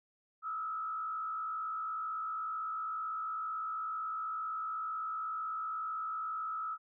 sine tone with frequency modulation, 1296 Hz, E6, 30 cents flat, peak -35 dBFS, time 0.42-6.78 s, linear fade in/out 50 ms, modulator 57.9 Hz, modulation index 0.73, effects none

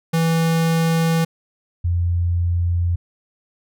square / sine tone pair in turn, 164.3 / 86.81 Hz, E3 / F2, -5 / -10 cents, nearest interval major seventh, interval 1105 cents, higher first, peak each -16 dBFS, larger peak neither, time 0.13-1.25 / 1.84-2.96 s, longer neither, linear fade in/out 10 ms, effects none

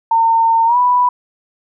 sine tone with pitch glide, 910 to 986.6 Hz, A#5 to B5, -42 to -2 cents, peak -9 dBFS, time 0.11-1.09 s, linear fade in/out 5 ms, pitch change +140 cents, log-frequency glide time 0.66-0.77 s, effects none

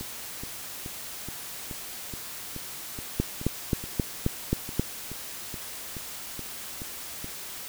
two click trains, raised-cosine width 3 ms, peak -24 / -10 dBFS, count 18 / 7, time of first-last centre 0.01-7.244 / 3.2-4.796 s, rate 2.35 / 3.76 Hz, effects white hiss -39 dBFS RMS until 7.68 s

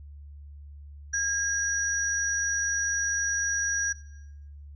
sine tone pair together, 1627 / 5798 Hz, G#6 / F#8, -36 / -36 cents, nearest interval octave + minor seventh, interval 2200 cents, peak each -27 dBFS, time 1.13-3.93 s, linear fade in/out 10 ms, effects noise-tail reverb RT60 0.9 s tail -19 dB re dry + added 72 Hz sine -42 dBFS peak until 4.75 s

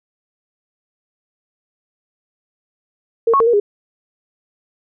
sine tone with pitch steps, 459.2 / 1102 / 455.5 / 475.2 / 410 Hz, A#4 / C#6 / A#4 / A#4 / G#4, -26 / -11 / -40 / +33 / -22 cents, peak -10 dBFS, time 3.27-3.6 s, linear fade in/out 5 ms, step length 66 ms, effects none

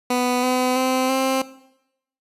15% pulse tone with pitch steps, 248.2 / 253.4 / 258.7 / 264.2 Hz, B3 / B3 / C4 / C4, +9 / +45 / -19 / +17 cents, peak -12 dBFS, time 0.1-1.42 s, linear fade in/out 5 ms, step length 330 ms, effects noise-tail reverb RT60 0.8 s tail -17 dB re dry + resampled to 32000 Hz

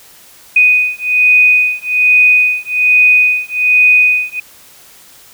sine beating tone pair, 2489 / 2490.2 Hz, D#7 / D#7, 0 / +1 cents, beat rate 1.2 Hz, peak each -10 dBFS, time 0.56-4.4 s, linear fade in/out 5 ms, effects white hiss -41 dBFS RMS until 5.33 s

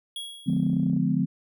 square tone with exponential decay, 3322 Hz, G#7, in tune, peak -31 dBFS, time 0.16-0.9 s, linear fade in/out 2 ms, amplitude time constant 160 ms
sine chord, D diminished seventh, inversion none, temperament just, 146.83 / 176.2 / 211.4 / 253.7 Hz, D3 / F3 / Ab3 / Cb4, 0 / +16 / +31 / +47 cents, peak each -28 / -25 / -28 / -26 dBFS, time 0.46-1.26 s, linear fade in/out 20 ms
click train, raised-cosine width 2 ms, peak -32 dBFS, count 15, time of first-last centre 0.5-0.965 s, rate 30.1 Hz
effects none

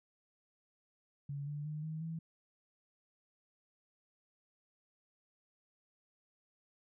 sine tone with pitch steps, 141.9 / 146.9 / 152.08 / 157.45 / 163 Hz, C#3 / D3 / D#3 / D#3 / E3, +41 / +1 / -39 / +21 / -19 cents, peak -38 dBFS, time 1.29-2.19 s, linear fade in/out 5 ms, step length 180 ms, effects none

